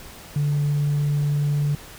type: tone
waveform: sine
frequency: 145.5 Hz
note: D3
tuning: 16 cents flat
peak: -17 dBFS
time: 0.36-1.75 s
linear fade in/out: 2 ms
effects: tanh soft clip ceiling -16 dBFS + pink hiss -42 dBFS RMS until 1.98 s